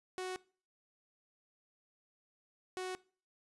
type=tone pair in turn; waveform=sawtooth; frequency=370 / 370 Hz; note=F#4 / F#4; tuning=0 / 0 cents; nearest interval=unison; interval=0 cents; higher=neither; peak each=-34 / -34 dBFS; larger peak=neither; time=0.18-0.36 / 2.77-2.95 s; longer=neither; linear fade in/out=0 ms; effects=noise-tail reverb RT60 0.4 s tail -21 dB re dry + resampled to 24000 Hz